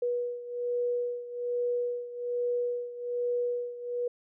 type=beating tone pair; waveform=sine; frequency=485.2 / 486.4 Hz; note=B4 / B4; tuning=-31 / -26 cents; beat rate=1.2 Hz; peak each=-30 / -34 dBFS; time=0.02-4.08 s; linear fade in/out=5 ms; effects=none